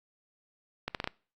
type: accelerating click train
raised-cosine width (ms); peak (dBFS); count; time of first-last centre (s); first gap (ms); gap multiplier
0.3; -16; 5; 0.88-1.075; 68; 0.78
effects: noise-tail reverb RT60 0.4 s tail -24 dB re dry + Opus 48 kbps